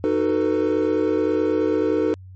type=chord; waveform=triangle; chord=B dominant seventh; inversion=first; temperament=just; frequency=308.7 / 370.4 / 444.5 / 493.9 Hz; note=D#4 / F#4 / A4 / B4; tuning=-14 / +2 / +18 / 0 cents; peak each=-20 / -23 / -20 / -23 dBFS; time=0.04-2.14 s; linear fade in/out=0 ms; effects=added 93 Hz sine -38 dBFS peak until 2.35 s + MP3 32 kbps